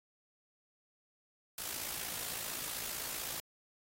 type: noise with amplitude modulation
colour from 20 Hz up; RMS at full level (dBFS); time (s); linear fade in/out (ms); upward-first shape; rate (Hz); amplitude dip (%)
white; -38; 1.58-3.4; 2; sine; 55.7; 55
effects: AAC 48 kbps